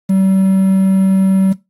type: tone with quantisation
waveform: triangle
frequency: 191.4 Hz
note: G3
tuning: 41 cents flat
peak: -7 dBFS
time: 0.09-1.53 s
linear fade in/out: 10 ms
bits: 6
effects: noise-tail reverb RT60 0.2 s tail -17 dB re dry + AAC 48 kbps